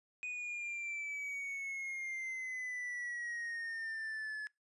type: exponential sweep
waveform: triangle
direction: down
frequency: 2489 to 1710 Hz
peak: -37 dBFS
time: 0.23-4.47 s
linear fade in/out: 0 ms
effects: noise-tail reverb RT60 0.2 s tail -24 dB re dry + resampled to 24000 Hz

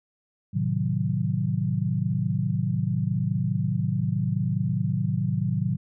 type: chord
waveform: sine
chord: A diminished seventh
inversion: none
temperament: equal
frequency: 110 / 130.81 / 155.56 / 185 Hz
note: A2 / C3 / Eb3 / Gb3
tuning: 0 / 0 / 0 / 0 cents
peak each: -28 dBFS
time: 0.53-5.77 s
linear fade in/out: 20 ms
effects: none

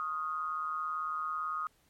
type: tone with amplitude modulation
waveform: sine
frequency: 1244.5 Hz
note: D#6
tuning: in tune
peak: -29 dBFS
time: 0-1.67 s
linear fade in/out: 0 ms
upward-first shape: sine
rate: 158 Hz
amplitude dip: 70%
effects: pink hiss -69 dBFS RMS until 1.89 s + MP3 64 kbps

